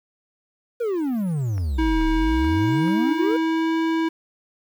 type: exponential two-way sweep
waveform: triangle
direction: down then up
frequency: 493.9 to 33.44 to 493.9 Hz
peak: -19 dBFS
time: 0.8-3.37 s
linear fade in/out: 10 ms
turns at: 2.07 s
type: click train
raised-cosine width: 0.5 ms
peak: -25 dBFS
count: 5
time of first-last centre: 1.58-3.312 s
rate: 2.31 Hz
type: tone with pitch glide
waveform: square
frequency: 320.2 to 325.4 Hz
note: D#4 to E4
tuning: +50 to -22 cents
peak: -20 dBFS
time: 1.78-4.09 s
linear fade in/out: 10 ms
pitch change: +28 cents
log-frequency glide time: 2.91-3.79 s
effects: low-pass 3000 Hz 12 dB/octave + 8-bit